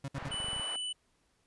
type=tone bursts; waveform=35% pulse; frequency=137.4 Hz; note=C#3; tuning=15 cents flat; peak=-34 dBFS; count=3; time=0.04-0.288 s; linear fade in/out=5 ms; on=42 ms; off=61 ms
type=band-pass noise; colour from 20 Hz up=pink; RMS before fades=-45 dBFS; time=0.16-0.76 s; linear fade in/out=0 ms; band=600 to 1800 Hz; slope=12 dB/octave
type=clicks; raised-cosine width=5 ms; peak=-33 dBFS; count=11; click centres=0.181 / 0.226 / 0.267 / 0.308 / 0.343 / 0.402 / 0.445 / 0.485 / 0.532 / 0.564 / 0.597 s
type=tone; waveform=square; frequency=2982 Hz; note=F#7; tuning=13 cents sharp; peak=-35 dBFS; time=0.31-0.93 s; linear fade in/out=10 ms
effects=pink hiss -73 dBFS RMS until 1.46 s + resampled to 24000 Hz